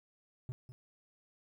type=tone with echo; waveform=triangle; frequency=125.9 Hz; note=B2; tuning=34 cents sharp; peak=-35 dBFS; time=0.49-0.52 s; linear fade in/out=0 ms; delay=200 ms; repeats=1; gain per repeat=-11 dB; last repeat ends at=0.72 s; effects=12-bit